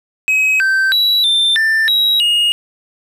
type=tone with pitch steps; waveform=triangle; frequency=2545 / 1554 / 3916 / 3571 / 1781 / 3853 / 2861 Hz; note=D#7 / G6 / B7 / A7 / A6 / B7 / F7; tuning=+39 / -16 / -15 / +25 / +21 / -44 / +41 cents; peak=-9 dBFS; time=0.28-2.52 s; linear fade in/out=0 ms; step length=320 ms; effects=none